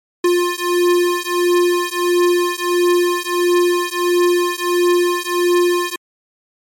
square beating tone pair, 351.7 / 353.2 Hz, F4 / F4, +12 / +20 cents, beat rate 1.5 Hz, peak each -17 dBFS, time 0.24-5.96 s, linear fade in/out 5 ms, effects MP3 64 kbps

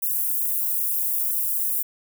white high-pass noise, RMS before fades -24 dBFS, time 0.02-1.83 s, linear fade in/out 10 ms, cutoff 11000 Hz, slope 24 dB/octave, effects none

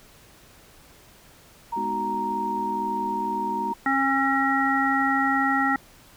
sine tone, 932.3 Hz, A#5, in tune, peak -25 dBFS, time 1.72-3.74 s, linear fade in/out 10 ms
sine chord, G# minor seventh, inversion none, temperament just, 207.7 / 249.2 / 311.5 / 373.8 Hz, G#3 / B3 / D#4 / F#4, 0 / +16 / +2 / +18 cents, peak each -34 / -36 / -37 / -35 dBFS, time 1.76-3.73 s, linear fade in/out 10 ms
harmonic tone, 271.2 Hz, C#4, 38 cents flat, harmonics 1 / 3 / 5 / 7, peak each -25 / -25 / -25 / -25 dBFS, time 3.86-5.76 s, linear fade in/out 2 ms
effects pink hiss -52 dBFS RMS until 6.16 s

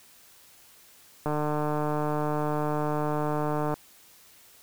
click train, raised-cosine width 1 ms, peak -15 dBFS, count 373, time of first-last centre 1.26-3.74 s, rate 150 Hz, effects white hiss -55 dBFS RMS until 4.62 s

